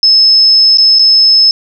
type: tone with dropouts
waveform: sine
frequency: 5210 Hz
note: E8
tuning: 21 cents flat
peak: -3 dBFS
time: 0.03-1.51 s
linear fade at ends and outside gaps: 1 ms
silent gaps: 0.773-0.783 / 0.987-0.993 s
effects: none